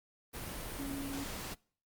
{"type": "tone in noise", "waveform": "sine", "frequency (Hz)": 277.2, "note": "C#4", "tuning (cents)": 0, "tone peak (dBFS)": -38, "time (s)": [0.78, 1.25], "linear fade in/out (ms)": 20, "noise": "pink", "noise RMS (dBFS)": -42, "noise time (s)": [0.33, 1.55], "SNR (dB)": 1, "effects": ["noise-tail reverb RT60 0.5 s tail -26 dB re dry", "Opus 32 kbps"]}